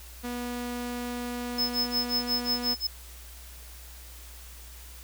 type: tone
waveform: sawtooth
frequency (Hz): 243.2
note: B3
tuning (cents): -26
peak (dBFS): -28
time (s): 0.23-2.75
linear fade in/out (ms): 20
type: tone with tremolo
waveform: square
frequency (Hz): 5200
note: E8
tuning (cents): -24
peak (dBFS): -24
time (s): 1.58-2.87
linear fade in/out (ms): 5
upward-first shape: sine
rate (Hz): 5.6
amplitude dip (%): 100
effects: added 60 Hz sine -45 dBFS peak until 5.03 s + white hiss -49 dBFS RMS until 5.03 s